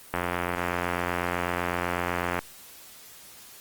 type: click train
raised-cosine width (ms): 0.5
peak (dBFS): -11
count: 199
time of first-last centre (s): 0.14-2.39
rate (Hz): 88
effects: white hiss -48 dBFS RMS until 3.6 s + Opus 24 kbps